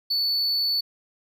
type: tone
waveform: triangle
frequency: 4465 Hz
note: C#8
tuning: 12 cents sharp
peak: -20 dBFS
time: 0.1-0.81 s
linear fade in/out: 10 ms
effects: none